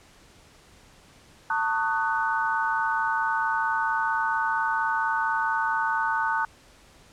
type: chord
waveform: sine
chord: D# half-diminished seventh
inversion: second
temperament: just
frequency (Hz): 896 / 1120.1 / 1244.5 / 1493.4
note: A5 / C#6 / D#6 / F#6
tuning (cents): +31 / +18 / 0 / +16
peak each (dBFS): -26 / -32 / -31 / -27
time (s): 1.5-6.45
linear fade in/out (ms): 2
effects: pink hiss -54 dBFS RMS until 7.12 s + low-pass 9000 Hz 12 dB/octave